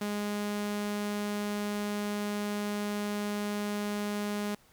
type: tone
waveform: sawtooth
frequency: 206.7 Hz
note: G#3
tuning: 8 cents flat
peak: -27 dBFS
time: 0.01-4.55 s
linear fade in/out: 5 ms
effects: pink hiss -62 dBFS RMS until 4.72 s